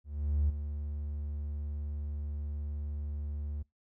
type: tone with ADSR envelope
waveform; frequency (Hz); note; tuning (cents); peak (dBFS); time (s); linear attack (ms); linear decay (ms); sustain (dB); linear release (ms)
triangle; 73.42; D2; 0; -21; 0.04-3.63; 450; 16; -11; 13
effects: noise-tail reverb RT60 0.2 s tail -26 dB re dry + tanh soft clip ceiling -20 dBFS